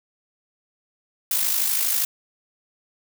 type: noise with amplitude modulation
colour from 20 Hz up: blue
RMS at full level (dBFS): -20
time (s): 1.31-2.05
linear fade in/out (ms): 2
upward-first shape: sine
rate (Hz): 52.4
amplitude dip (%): 50
effects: none